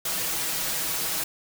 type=noise with comb filter; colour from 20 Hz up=white; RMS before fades=-28 dBFS; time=0.05-1.24 s; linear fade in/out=5 ms; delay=6.2 ms; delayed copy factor=+0.75; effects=none